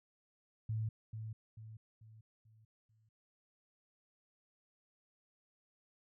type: tone with echo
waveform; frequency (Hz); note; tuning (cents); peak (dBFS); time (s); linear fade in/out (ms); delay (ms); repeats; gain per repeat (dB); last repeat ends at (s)
sine; 110; A2; 0; -34; 0.69-0.89; 5; 440; 5; -7; 3.09
effects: none